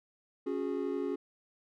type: chord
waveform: triangle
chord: C# suspended fourth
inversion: none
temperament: equal with one note detuned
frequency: 277.2 / 363.8 / 415.3 Hz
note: C#4 / F#4 / G#4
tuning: 0 / -29 / 0 cents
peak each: -34 dBFS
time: 0.46-1.16 s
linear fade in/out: 10 ms
effects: none